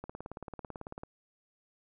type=click train; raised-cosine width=1 ms; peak=-27 dBFS; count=19; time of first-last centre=0.04-1.034 s; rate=18.1 Hz; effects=none